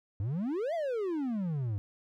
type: exponential two-way sweep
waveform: triangle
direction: up then down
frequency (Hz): 92.5 to 698.5 to 96.3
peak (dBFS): -28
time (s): 0.2-1.78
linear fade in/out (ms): 0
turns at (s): 0.74
effects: none